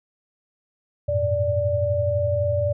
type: tone cluster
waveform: sine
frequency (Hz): 90.8 / 102.9 / 114.7 / 584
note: F#2 / G#2 / A#2 / D5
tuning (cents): -32 / -16 / -28 / -10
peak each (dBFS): -26 / -29 / -29 / -21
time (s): 1.08-2.73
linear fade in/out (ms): 10
effects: none